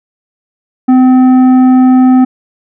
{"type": "tone with tanh clipping", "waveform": "sine", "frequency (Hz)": 256.2, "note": "C4", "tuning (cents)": -36, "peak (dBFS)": -4, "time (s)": [0.88, 2.25], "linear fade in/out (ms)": 10, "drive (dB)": 9, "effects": []}